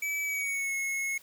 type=tone with pitch glide; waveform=square; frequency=2297 to 2179 Hz; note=D7 to C#7; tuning=-39 to -30 cents; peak=-30 dBFS; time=0.02-1.18 s; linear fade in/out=5 ms; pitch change=-91 cents; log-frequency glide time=0.23-0.75 s; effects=white hiss -56 dBFS RMS until 1.22 s + high-pass 80 Hz 12 dB/octave